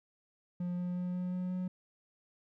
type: tone with pitch steps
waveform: triangle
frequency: 177.2 / 178.33 / 179.47 / 180.61 / 181.76 / 182.92 Hz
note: F3 / F3 / F3 / F#3 / F#3 / F#3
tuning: +25 / +36 / +47 / -42 / -31 / -20 cents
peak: -31 dBFS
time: 0.6-1.68 s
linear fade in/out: 5 ms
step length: 180 ms
effects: none